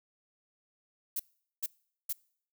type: noise bursts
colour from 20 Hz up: violet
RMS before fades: -33 dBFS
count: 3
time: 1.16-2.128 s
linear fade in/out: 5 ms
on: 36 ms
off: 430 ms
effects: noise-tail reverb RT60 0.6 s tail -25 dB re dry